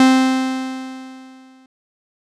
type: tone with exponential decay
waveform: 45% pulse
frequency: 261 Hz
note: C4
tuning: 4 cents flat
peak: -7 dBFS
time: 0-1.66 s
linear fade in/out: 2 ms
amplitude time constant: 360 ms
effects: low-pass 7000 Hz 12 dB/octave